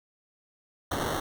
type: noise with sample-and-hold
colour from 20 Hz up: blue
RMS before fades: -30 dBFS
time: 0.91-1.2 s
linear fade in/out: 5 ms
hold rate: 2450 Hz
effects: none